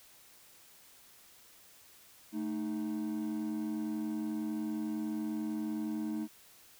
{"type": "tone pair together", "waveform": "triangle", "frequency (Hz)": [219.6, 310.6], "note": ["A3", "D#4"], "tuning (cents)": [-3, -3], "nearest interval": "tritone", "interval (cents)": 600, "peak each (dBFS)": [-33, -33], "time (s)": [2.32, 6.28], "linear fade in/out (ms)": 50, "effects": ["tanh soft clip ceiling -28 dBFS", "white hiss -59 dBFS RMS until 6.79 s"]}